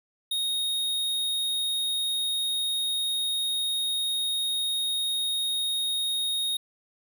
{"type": "tone", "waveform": "square", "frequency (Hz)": 3729, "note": "A#7", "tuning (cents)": 0, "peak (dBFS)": -26, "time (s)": [0.31, 6.57], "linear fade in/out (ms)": 5, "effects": []}